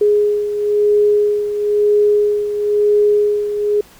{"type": "beating tone pair", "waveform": "sine", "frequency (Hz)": [415.5, 416.5], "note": ["G#4", "G#4"], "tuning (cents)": [1, 5], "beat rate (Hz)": 1, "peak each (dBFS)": [-12, -19], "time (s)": [0.01, 3.81], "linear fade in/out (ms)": 5, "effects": ["pink hiss -45 dBFS RMS until 3.99 s"]}